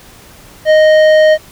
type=tone with tanh clipping; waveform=sine; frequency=621 Hz; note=D#5; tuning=3 cents flat; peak=-6 dBFS; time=0.65-1.38 s; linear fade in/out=50 ms; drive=12 dB; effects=pink hiss -39 dBFS RMS until 1.51 s